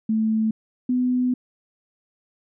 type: tone pair in turn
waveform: sine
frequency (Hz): 219.7 / 250.5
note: A3 / B3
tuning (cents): -2 / +25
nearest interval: major second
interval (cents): 227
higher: second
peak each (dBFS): -18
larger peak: neither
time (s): 0.09-0.51 / 0.89-1.34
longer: second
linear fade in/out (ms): 5
effects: none